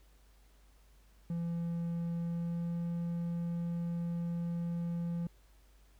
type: tone with pitch glide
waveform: triangle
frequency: 169.4 to 170.58 Hz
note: E3 to F3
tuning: +48 to -40 cents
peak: -31 dBFS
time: 1.3-5.27 s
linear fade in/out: 2 ms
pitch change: +12 cents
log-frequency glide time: 2.19-2.82 s
effects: added 50 Hz sine -60 dBFS peak until 5.99 s + pink hiss -69 dBFS RMS until 5.99 s